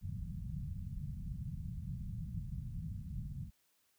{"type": "low-pass noise", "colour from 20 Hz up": "white", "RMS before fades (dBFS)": -42, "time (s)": [0.01, 3.51], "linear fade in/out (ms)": 50, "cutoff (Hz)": 180, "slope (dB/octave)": 48, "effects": ["white hiss -75 dBFS RMS until 3.98 s"]}